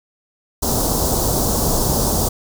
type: band-stop noise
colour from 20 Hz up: pink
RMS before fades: -18 dBFS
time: 0.62-2.29 s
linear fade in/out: 10 ms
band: 1000 to 4900 Hz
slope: 24 dB/octave
effects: none

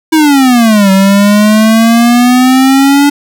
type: exponential two-way sweep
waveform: square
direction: down then up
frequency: 323.9 to 190.8 to 288.3 Hz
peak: -4 dBFS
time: 0.12-3.1 s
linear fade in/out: 10 ms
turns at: 0.91 s
effects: none

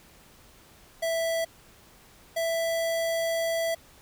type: tone pair in turn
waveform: square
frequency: 659.3 / 661.6 Hz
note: E5 / E5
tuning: 0 / +6 cents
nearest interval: unison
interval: 6 cents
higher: second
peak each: -26 dBFS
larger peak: neither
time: 1.02-1.45 / 2.36-3.75 s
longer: second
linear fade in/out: 10 ms
effects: pink hiss -55 dBFS RMS until 4.01 s

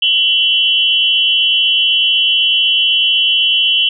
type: tone with amplitude modulation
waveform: sine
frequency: 3014 Hz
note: F#7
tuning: 31 cents sharp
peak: -5 dBFS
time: 0.02-3.89 s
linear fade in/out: 5 ms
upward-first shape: sine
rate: 264 Hz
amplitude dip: 100%
effects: none

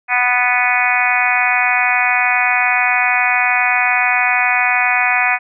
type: harmonic tone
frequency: 247.2 Hz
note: B3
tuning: 2 cents sharp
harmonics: 3 / 4 / 5 / 6 / 7 / 8 / 9 / 10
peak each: -19 / -23 / -24 / -22 / -21 / -20 / -19 / -18 dBFS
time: 0.08-5.39 s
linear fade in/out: 50 ms
effects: none

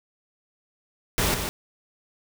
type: noise with echo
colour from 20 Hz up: pink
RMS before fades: -23 dBFS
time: 1.18-1.34 s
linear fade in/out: 0 ms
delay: 150 ms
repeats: 1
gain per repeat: -6 dB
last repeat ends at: 1.49 s
effects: none

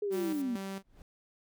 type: linear sweep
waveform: sine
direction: down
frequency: 421.9 to 223.7 Hz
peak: -30 dBFS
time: 0.02-0.56 s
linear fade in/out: 5 ms
type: tone with tremolo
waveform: sawtooth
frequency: 194.1 Hz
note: G3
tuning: 17 cents flat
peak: -33 dBFS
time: 0.1-0.83 s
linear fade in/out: 50 ms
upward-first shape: square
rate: 2.2 Hz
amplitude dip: 60%
type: noise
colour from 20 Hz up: blue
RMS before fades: -50 dBFS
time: 0.12-0.42 s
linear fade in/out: 5 ms
type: noise with exponential growth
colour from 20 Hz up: brown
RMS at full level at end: -47 dBFS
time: 0.75-1.02 s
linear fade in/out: 1 ms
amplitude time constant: 57 ms
effects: none

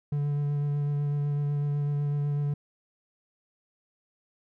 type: tone with vibrato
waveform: triangle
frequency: 144.9 Hz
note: D3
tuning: 23 cents flat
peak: -23 dBFS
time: 0.12-2.54 s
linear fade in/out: 5 ms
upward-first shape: sine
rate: 8 Hz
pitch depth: 14 cents each way
effects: none

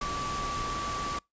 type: tone in noise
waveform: sine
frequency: 1155 Hz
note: D6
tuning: 29 cents flat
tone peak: -32 dBFS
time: 0.01-1.19 s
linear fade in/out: 5 ms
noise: pink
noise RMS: -36 dBFS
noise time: 0.01-1.19 s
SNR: +1 dB
effects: noise-tail reverb RT60 0.2 s tail -26 dB re dry + resampled to 16000 Hz

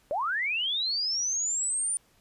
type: linear sweep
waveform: sine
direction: up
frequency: 537 to 9360 Hz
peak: -26 dBFS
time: 0.11-1.97 s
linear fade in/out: 0 ms
effects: pink hiss -64 dBFS RMS until 2.2 s + resampled to 32000 Hz

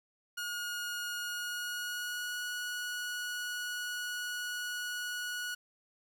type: tone with pitch glide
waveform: sawtooth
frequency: 1437 to 1461.3 Hz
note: F6 to F#6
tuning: +49 to -22 cents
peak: -32 dBFS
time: 0.37-5.55 s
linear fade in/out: 10 ms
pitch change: +29 cents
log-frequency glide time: 1.19-2.44 s
effects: 10-bit

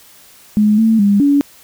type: tone with pitch steps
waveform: sine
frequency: 210.9 / 223.2 / 201.9 / 284.2 Hz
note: G#3 / A3 / G#3 / C#4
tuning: +27 / +25 / -49 / +43 cents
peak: -8 dBFS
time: 0.57-1.41 s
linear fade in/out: 0 ms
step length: 210 ms
effects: white hiss -44 dBFS RMS until 1.63 s

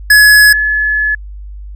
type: tone pair in turn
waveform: square / sine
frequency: 1695 / 1712.7 Hz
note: G#6 / A6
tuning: +35 / -47 cents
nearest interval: unison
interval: 18 cents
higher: second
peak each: -3 / -10 dBFS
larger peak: first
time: 0.1-0.53 / 0.53-1.15 s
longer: second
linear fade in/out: 5 ms
effects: added 50 Hz sine -25 dBFS peak until 1.75 s

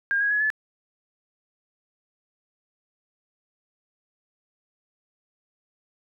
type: tone with pitch steps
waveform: sine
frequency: 1612 / 1649.7 / 1688.2 / 1727.7 Hz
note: G6 / G#6 / G#6 / A6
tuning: +48 / -12 / +28 / -32 cents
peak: -20 dBFS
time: 0.11-0.502 s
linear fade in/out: 0 ms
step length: 98 ms
effects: none

